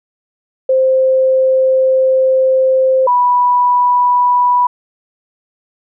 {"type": "tone pair in turn", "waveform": "sine", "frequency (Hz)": [523.3, 982.7], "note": ["C5", "B5"], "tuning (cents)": [0, -9], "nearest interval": "major seventh", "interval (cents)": 1091, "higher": "second", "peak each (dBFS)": -8, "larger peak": "neither", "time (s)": [[0.69, 3.07], [3.07, 4.67]], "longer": "first", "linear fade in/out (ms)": 5, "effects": []}